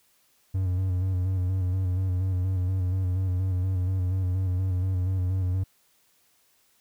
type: tone with vibrato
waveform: triangle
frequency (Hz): 92.5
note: F#2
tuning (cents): 0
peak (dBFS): -21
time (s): 0.54-5.64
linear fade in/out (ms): 10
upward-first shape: square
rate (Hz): 4.2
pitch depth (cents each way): 37
effects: white hiss -65 dBFS RMS until 6.8 s